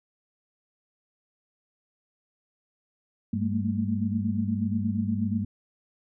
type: tone cluster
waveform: sine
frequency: 100.1 / 197.7 / 219.3 / 227.7 Hz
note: G2 / G3 / A3 / A#3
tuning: +37 / +15 / -6 / -40 cents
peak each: -30 dBFS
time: 3.33-5.45 s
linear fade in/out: 5 ms
effects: none